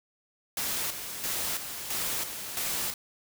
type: noise with tremolo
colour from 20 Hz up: white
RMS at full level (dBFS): -31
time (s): 0.57-2.94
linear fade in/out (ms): 2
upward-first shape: square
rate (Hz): 1.5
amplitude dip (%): 55
effects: none